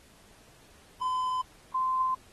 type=tone pair in turn; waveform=triangle / sine; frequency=1018 / 1035.2 Hz; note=C6 / C6; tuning=-48 / -19 cents; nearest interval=unison; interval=29 cents; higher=second; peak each=-25 dBFS; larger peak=neither; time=1.01-1.42 / 1.74-2.15 s; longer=neither; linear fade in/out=10 ms; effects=pink hiss -58 dBFS RMS until 2.32 s + AAC 32 kbps